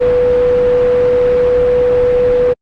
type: tone in noise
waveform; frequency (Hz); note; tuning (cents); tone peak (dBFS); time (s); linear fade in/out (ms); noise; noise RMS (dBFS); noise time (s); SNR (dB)
sine; 493.9; B4; 0; -8; 0-2.54; 20; pink; -22; 0-2.54; +11
effects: low-pass 2000 Hz 12 dB/octave + Opus 32 kbps